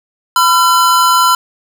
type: tone pair together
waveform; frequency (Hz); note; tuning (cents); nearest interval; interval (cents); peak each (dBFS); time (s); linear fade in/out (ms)
square; 1005 / 1363.9; B5 / F6; +30 / -41; perfect fourth; 529; -11; 0.36-1.35; 2
effects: none